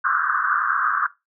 pink band-pass noise, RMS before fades -21 dBFS, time 0.04-1.07 s, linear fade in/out 10 ms, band 1100 to 1600 Hz, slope 96 dB/octave, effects noise-tail reverb RT60 0.2 s tail -17 dB re dry

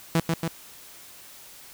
sawtooth tone with echo, 164.81 Hz, E3, in tune, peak -15 dBFS, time 0.15-0.2 s, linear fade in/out 2 ms, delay 140 ms, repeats 2, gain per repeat -3 dB, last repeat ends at 0.48 s, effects white hiss -47 dBFS RMS until 1.73 s

